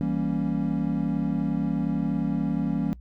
triangle chord, E diminished seventh, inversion none, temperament equal, 164.81 / 196 / 233.1 / 277.2 Hz, E3 / G3 / Bb3 / Db4, 0 / 0 / 0 / 0 cents, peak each -27 dBFS, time 0.01-2.93 s, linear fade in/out 0 ms, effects noise-tail reverb RT60 0.1 s tail -22 dB re dry + added 60 Hz sine -42 dBFS peak until 3 s

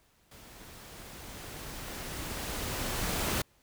pink noise with level ramp, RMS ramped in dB -52 to -30 dBFS, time 0.31-3.42 s, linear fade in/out 5 ms, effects pink hiss -67 dBFS RMS until 3.62 s

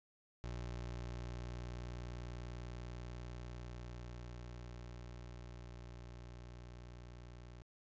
25% pulse tone with level ramp, 60.2 Hz, B1, 44 cents flat, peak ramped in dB -38 to -48 dBFS, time 0.44-7.62 s, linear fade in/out 0 ms, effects resampled to 16000 Hz

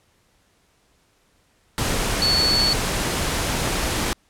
sine tone in noise, 4435 Hz, C#8, in tune, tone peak -17 dBFS, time 2.22-2.73 s, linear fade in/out 0 ms, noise pink, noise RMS -23 dBFS, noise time 1.78-4.13 s, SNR +3 dB, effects pink hiss -62 dBFS RMS until 4.29 s + low-pass 11000 Hz 12 dB/octave

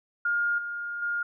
sine tone with level steps, 1416 Hz, F6, 23 cents sharp, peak -23 / -31 / -26 dBFS, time 0.25-1.23 s, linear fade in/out 5 ms, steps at 0.58 / 1.02 s, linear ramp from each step 5 ms, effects none

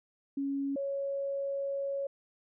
sine tone pair in turn, 277.2 / 554.4 Hz, C#4 / C#5, 0 / 0 cents, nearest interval octave, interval 1200 cents, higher second, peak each -30 / -31 dBFS, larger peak first, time 0.37-0.76 / 0.76-2.07 s, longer second, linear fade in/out 5 ms, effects none

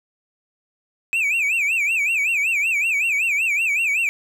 triangle tone with vibrato, 2485 Hz, D#7, 3 cents flat, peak -16 dBFS, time 1.13-4.09 s, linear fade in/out 0 ms, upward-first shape sine, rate 5.3 Hz, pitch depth 180 cents each way, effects none

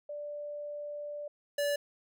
sine / square tone pair in turn, 587.3 / 577.5 Hz, D5 / D5, 0 / -29 cents, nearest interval unison, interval 29 cents, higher first, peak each -37 / -29 dBFS, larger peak second, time 0.09-1.28 / 1.58-1.76 s, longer first, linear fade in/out 5 ms, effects none

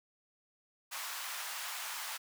pink high-pass noise, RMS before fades -41 dBFS, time 0.91-2.18 s, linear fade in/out 20 ms, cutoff 880 Hz, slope 24 dB/octave, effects none

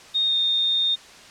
sine tone with pitch glide, 3699 to 3661 Hz, A#7 to A#7, -14 to -32 cents, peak -18 dBFS, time 0.14-0.96 s, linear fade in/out 20 ms, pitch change -18 cents, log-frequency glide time 0.26-0.35 s, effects white hiss -45 dBFS RMS until 1.3 s + low-pass 6000 Hz 12 dB/octave

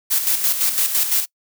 blue noise with tremolo, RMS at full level -17 dBFS, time 0.1-1.26 s, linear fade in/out 20 ms, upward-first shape square, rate 5.9 Hz, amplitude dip 55%, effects noise-tail reverb RT60 0.1 s tail -24 dB re dry

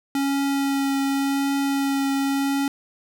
square tone with vibrato, 276.2 Hz, C#4, 6 cents flat, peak -21 dBFS, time 0.15-2.68 s, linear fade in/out 2 ms, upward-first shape triangle, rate 0.89 Hz, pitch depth 12 cents each way, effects none

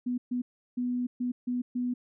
sine tone bursts at uneven times, 246.8 Hz, B3, 1 cent flat, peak -27 dBFS, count 6, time 0.06-0.18 / 0.31-0.42 / 0.77-1.07 / 1.2-1.32 / 1.47-1.62 / 1.75-1.94 s, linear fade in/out 10 ms, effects none

